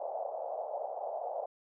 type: band-pass noise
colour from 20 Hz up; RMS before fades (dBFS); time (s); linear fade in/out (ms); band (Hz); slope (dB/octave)
white; -38; 0-1.46; 5; 550 to 750; 48
effects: none